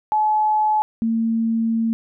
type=tone pair in turn; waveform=sine; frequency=856 / 226.7 Hz; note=A5 / A#3; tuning=-48 / -48 cents; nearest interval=octave + major seventh; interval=2300 cents; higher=first; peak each=-15 / -17 dBFS; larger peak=first; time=0.12-0.82 / 1.02-1.93 s; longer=second; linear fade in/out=0 ms; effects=none